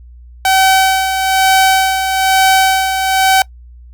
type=tone with tremolo; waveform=sawtooth; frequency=764 Hz; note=G5; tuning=45 cents flat; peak=-3 dBFS; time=0.45-3.42 s; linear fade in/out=2 ms; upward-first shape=sine; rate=1.1 Hz; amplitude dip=55%; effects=noise-tail reverb RT60 0.1 s tail -23 dB re dry + added 60 Hz sine -34 dBFS peak until 3.93 s